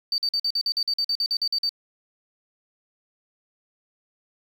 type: tone bursts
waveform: sine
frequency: 4600 Hz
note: D8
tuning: 37 cents flat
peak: -20 dBFS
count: 15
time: 0.12-1.693 s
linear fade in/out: 2 ms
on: 61 ms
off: 47 ms
effects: tanh soft clip ceiling -16 dBFS + 8-bit